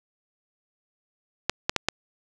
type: clicks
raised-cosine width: 0.2 ms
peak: -4 dBFS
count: 4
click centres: 1.496 / 1.695 / 1.763 / 1.886 s
effects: none